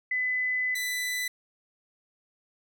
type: tone pair in turn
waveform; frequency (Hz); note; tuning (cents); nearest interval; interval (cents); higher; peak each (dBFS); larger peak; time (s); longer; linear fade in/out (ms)
sine / sawtooth; 2008 / 1993; B6 / B6; +28 / +15; unison; 13; first; -25; neither; 0.11-0.75 / 0.75-1.28; first; 5
effects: none